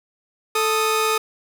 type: tone pair together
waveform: sawtooth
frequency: 440 / 1244.5 Hz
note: A4 / D#6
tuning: 0 / 0 cents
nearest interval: octave + tritone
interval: 1800 cents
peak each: -17 dBFS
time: 0.55-1.18 s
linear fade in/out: 5 ms
effects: none